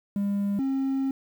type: tone pair in turn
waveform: triangle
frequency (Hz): 201.2 / 269.1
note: G3 / C4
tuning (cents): +45 / +49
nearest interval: perfect fourth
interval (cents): 504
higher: second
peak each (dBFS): -21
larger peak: neither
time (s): 0.16-0.59 / 0.59-1.11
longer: second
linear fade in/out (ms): 2
effects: tanh soft clip ceiling -17 dBFS + 9-bit